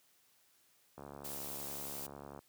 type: click train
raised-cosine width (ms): 1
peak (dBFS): -34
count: 101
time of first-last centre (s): 0.98-2.39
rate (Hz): 70.9
type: noise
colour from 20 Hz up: blue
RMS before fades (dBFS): -44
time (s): 1.24-2.07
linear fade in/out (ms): 10
effects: white hiss -70 dBFS RMS until 2.48 s + high-pass 80 Hz 12 dB/octave